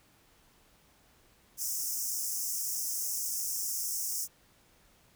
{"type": "high-pass noise", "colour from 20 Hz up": "pink", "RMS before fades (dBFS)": -34, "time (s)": [1.57, 4.28], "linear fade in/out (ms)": 50, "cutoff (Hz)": 5300, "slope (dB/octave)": 96, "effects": ["pink hiss -64 dBFS RMS until 5.15 s"]}